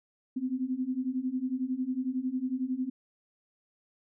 sine beating tone pair, 250.6 / 261.6 Hz, B3 / C4, +25 / 0 cents, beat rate 11 Hz, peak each -33 / -31 dBFS, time 0.36-2.9 s, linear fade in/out 10 ms, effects none

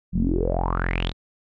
sawtooth tone with low-pass filter sweep, 43.65 Hz, F1, in tune, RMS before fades -23 dBFS, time 0.12-1.13 s, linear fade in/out 50 ms, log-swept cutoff 170 to 4100 Hz, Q 9.1, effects none

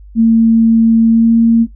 sine tone with pitch glide, 226.6 to 229.4 Hz, A#3 to A#3, -49 to -28 cents, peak -5 dBFS, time 0.15-1.67 s, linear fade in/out 50 ms, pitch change +21 cents, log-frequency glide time 1.07-1.34 s, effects noise-tail reverb RT60 0.1 s tail -17 dB re dry + added 50 Hz sine -33 dBFS peak until 1.75 s

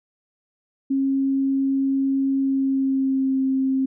sine tone with pitch glide, 270.9 to 265.6 Hz, C#4 to C4, -40 to +26 cents, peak -18 dBFS, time 0.9-3.86 s, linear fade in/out 10 ms, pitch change -34 cents, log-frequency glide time 2.39-3.4 s, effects none

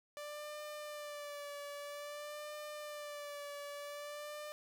sawtooth tone with vibrato, 587 Hz, D5, 1 cent flat, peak -40 dBFS, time 0.17-4.52 s, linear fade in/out 0 ms, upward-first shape sine, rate 0.51 Hz, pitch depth 36 cents each way, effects none

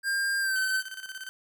square tone with pitch glide, 1601 to 1532.2 Hz, G6 to G6, +36 to -40 cents, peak -26 dBFS, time 0.03-0.84 s, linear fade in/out 50 ms, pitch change -76 cents, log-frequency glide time 0.4-0.57 s
sawtooth tone with tremolo, 1539 Hz, G6, 32 cents flat, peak -32 dBFS, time 0.56-1.29 s, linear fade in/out 0 ms, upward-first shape square, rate 17 Hz, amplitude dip 65%
effects none

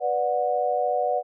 sine chord, B minor, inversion none, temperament equal with one note detuned, 493.9 / 587.3 / 731.1 Hz, B4 / D5 / F#5, 0 / 0 / -21 cents, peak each -27 / -26 / -24 dBFS, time 0-1.23 s, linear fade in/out 50 ms, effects none

